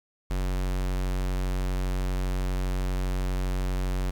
square tone, 46.25 Hz, F#1, in tune, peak -26 dBFS, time 0.3-4.11 s, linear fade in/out 10 ms, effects 9-bit

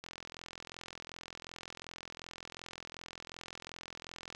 click train, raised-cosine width 0.2 ms, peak -27 dBFS, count 185, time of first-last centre 0.04-4.349 s, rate 42.7 Hz, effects none

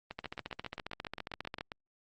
two click trains, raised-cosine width 0.3 ms, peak -22 / -24 dBFS, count 22 / 13, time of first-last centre 0.19-1.609 / 0.11-1.719 s, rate 14.8 / 7.46 Hz, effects Opus 24 kbps

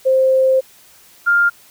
sine tone pair in turn, 525 / 1401.6 Hz, C5 / F6, +6 / +6 cents, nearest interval octave + perfect fourth, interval 1700 cents, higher second, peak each -10 dBFS, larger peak neither, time 0.05-0.61 / 1.26-1.5 s, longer first, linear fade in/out 20 ms, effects white hiss -47 dBFS RMS until 1.7 s

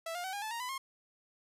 sawtooth tone with pitch steps, 659.3 / 706.6 / 757.3 / 811.7 / 870 / 932.4 / 999.3 / 1071 Hz, E5 / F5 / F#5 / G#5 / A5 / A#5 / B5 / C6, 0 / +20 / +40 / -40 / -20 / 0 / +20 / +40 cents, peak -33 dBFS, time 0.06-0.78 s, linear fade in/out 5 ms, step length 90 ms, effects resampled to 32000 Hz + 11-bit

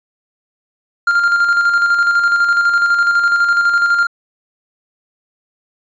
triangle tone with tremolo, 1396.9 Hz, F6, in tune, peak -7 dBFS, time 1.07-4.07 s, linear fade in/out 5 ms, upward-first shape square, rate 12 Hz, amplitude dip 40%, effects resampled to 16000 Hz

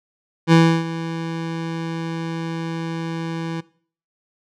25% pulse tone with ADSR envelope, 164.81 Hz, E3, in tune, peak -5 dBFS, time 0.47-3.61 s, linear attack 54 ms, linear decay 310 ms, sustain -16 dB, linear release 11 ms, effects noise-tail reverb RT60 0.5 s tail -21 dB re dry + low-pass 5000 Hz 12 dB/octave

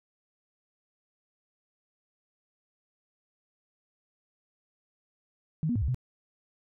sine tone with pitch steps, 157 / 240.6 / 104.7 / 68.7 / 126.6 Hz, D#3 / B3 / G#2 / C#2 / B2, +16 / -45 / +15 / -15 / +43 cents, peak -25 dBFS, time 5.63-5.945 s, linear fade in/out 0 ms, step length 63 ms, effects none

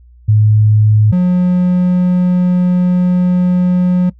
sine / triangle tone pair in turn, 107 / 179.95 Hz, A2 / F#3, -48 / -48 cents, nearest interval major sixth, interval 900 cents, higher second, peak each -6 dBFS, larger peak neither, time 0.28-1.12 / 1.12-4.1 s, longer second, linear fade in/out 10 ms, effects noise-tail reverb RT60 0.1 s tail -22 dB re dry + added 60 Hz sine -39 dBFS peak until 4.19 s

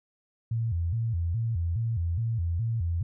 sine tone with vibrato, 98.5 Hz, G2, 9 cents sharp, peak -25 dBFS, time 0.51-3.03 s, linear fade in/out 5 ms, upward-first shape square, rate 2.4 Hz, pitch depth 260 cents each way, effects none

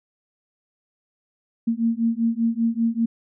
sine beating tone pair, 227.2 / 232.3 Hz, A#3 / A#3, -44 / -6 cents, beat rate 5.1 Hz, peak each -22 / -22 dBFS, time 1.67-3.06 s, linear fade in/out 10 ms, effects none

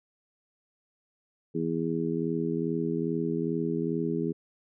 harmonic tone, 82.41 Hz, E2, in tune, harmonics 2 / 3 / 4 / 5, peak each -32 / -32 / -32 / -32 dBFS, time 1.54-4.33 s, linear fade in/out 20 ms, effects none

